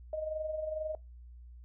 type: tone with amplitude modulation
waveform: sine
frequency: 622.3 Hz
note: D#5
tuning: in tune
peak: -31 dBFS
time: 0.13-0.95 s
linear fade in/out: 2 ms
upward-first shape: sine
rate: 22.2 Hz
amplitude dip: 55%
effects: noise-tail reverb RT60 0.2 s tail -22 dB re dry + added 60 Hz sine -48 dBFS peak until 1.64 s